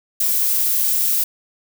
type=noise; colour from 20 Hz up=violet; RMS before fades=-18 dBFS; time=0.2-1.24 s; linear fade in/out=5 ms; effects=none